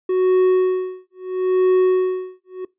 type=tone with tremolo; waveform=triangle; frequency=370.2 Hz; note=F#4; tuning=1 cent sharp; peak=-9 dBFS; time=0.09-2.65 s; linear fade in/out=5 ms; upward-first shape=sine; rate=0.75 Hz; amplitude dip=100%; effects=noise-tail reverb RT60 0.2 s tail -22 dB re dry + resampled to 8000 Hz